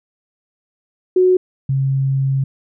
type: tone pair in turn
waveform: sine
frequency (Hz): 367.8 / 135.25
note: F#4 / C#3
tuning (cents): -10 / -42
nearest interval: octave + perfect fourth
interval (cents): 1732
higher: first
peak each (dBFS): -9 / -14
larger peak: first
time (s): 1.16-1.37 / 1.69-2.44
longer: second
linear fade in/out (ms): 5
effects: none